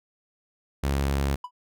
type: tone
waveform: sawtooth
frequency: 69.3 Hz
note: C#2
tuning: in tune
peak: -19 dBFS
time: 0.83-1.36 s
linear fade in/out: 10 ms
type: tone with exponential decay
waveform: triangle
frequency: 989 Hz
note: B5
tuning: 2 cents sharp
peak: -27 dBFS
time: 1.44-1.51 s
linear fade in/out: 5 ms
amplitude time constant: 15 ms
effects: none